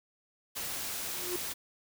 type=noise; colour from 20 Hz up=white; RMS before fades=-37 dBFS; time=0.55-1.54 s; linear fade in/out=20 ms
type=tone with exponential growth; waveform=triangle; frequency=357.3 Hz; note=F4; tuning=40 cents sharp; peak=-28 dBFS; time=1.05-1.36 s; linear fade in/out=2 ms; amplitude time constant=67 ms
effects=none